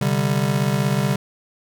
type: chord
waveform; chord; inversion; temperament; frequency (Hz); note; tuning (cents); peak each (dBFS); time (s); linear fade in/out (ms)
square; C suspended second; none; just; 130.81 / 147.16 / 196.22; C3 / D3 / G3; 0 / +4 / +2; -23; 0.01-1.16; 5
effects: none